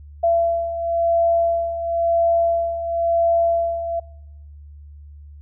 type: beating tone pair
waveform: sine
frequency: 675 / 675.97 Hz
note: E5 / E5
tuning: +41 / +43 cents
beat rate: 0.97 Hz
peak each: -17 / -23 dBFS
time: 0.23-4 s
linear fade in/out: 10 ms
effects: noise-tail reverb RT60 1.0 s tail -25 dB re dry + added 73 Hz sine -38 dBFS peak until 5.41 s